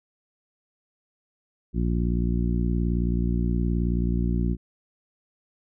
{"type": "harmonic tone", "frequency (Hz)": 58.9, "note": "A#1", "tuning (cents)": 19, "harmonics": [1, 2, 3, 4, 5, 6], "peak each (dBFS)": [-24, -30, -27, -31, -35, -36], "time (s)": [1.73, 4.57], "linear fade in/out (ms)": 50, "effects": []}